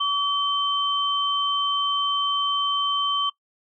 sine tone pair together, 1142 / 3100 Hz, D6 / G7, -49 / -20 cents, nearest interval octave + perfect fourth, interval 1729 cents, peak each -23 dBFS, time 0-3.3 s, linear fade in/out 10 ms, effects noise-tail reverb RT60 0.1 s tail -22 dB re dry

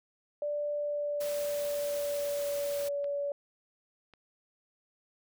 sine tone with pitch glide, 587.3 to 570.6 Hz, D5 to C#5, 0 to +50 cents, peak -30 dBFS, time 0.42-3.32 s, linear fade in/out 2 ms, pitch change -50 cents, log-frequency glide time 0.72-2.84 s
white noise, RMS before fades -43 dBFS, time 1.2-2.89 s, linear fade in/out 10 ms
clicks, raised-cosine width 0.3 ms, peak -37 / -36 / -39 dBFS, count 3, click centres 2.025 / 3.043 / 4.137 s
effects none

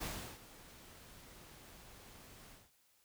pink noise with ADSR envelope, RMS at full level -41 dBFS, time 0-2.71 s, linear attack 20 ms, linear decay 360 ms, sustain -16 dB, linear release 200 ms, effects white hiss -72 dBFS RMS until 3.04 s

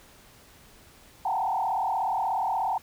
sine tone with frequency modulation, 833 Hz, G#5, 5 cents sharp, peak -24 dBFS, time 1.25-2.78 s, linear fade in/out 5 ms, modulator 36.7 Hz, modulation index 2.9, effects pink hiss -54 dBFS RMS until 2.82 s

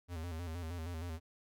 square tone with vibrato, 83.9 Hz, E2, 31 cents sharp, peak -40 dBFS, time 0.08-1.2 s, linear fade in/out 50 ms, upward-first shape square, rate 6.4 Hz, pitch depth 77 cents each way, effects none

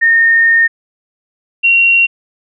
sine tone pair in turn, 1833 / 2746 Hz, A#6 / F7, -30 / -30 cents, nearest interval perfect fifth, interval 700 cents, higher second, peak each -6 dBFS, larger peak neither, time 0.01-0.68 / 1.63-2.07 s, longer first, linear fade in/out 20 ms, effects none

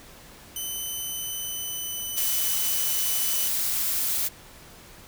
5% pulse tone with pitch glide, 3029 to 2986 Hz, F#7 to F#7, +40 to +15 cents, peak -22 dBFS, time 0.56-3.48 s, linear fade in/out 2 ms, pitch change -25 cents, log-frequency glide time 0.99-2.89 s
blue noise, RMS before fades -26 dBFS, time 2.16-4.29 s, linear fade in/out 20 ms
effects pink hiss -48 dBFS RMS until 5.07 s

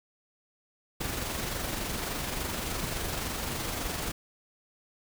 pink noise with amplitude modulation, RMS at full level -32 dBFS, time 1-4.12 s, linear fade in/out 10 ms, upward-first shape sine, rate 23.5 Hz, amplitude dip 35%, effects none

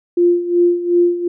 sine tone with tremolo, 349.2 Hz, F4, in tune, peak -8 dBFS, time 0.17-1.28 s, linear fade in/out 5 ms, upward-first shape sine, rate 2.7 Hz, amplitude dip 75%, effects none

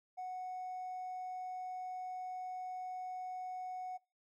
triangle tone with hard clipping, 738 Hz, F#5, 5 cents flat, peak -39 dBFS, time 0.17-3.98 s, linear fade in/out 20 ms, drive 2 dB, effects noise-tail reverb RT60 0.3 s tail -26 dB re dry + MP3 64 kbps

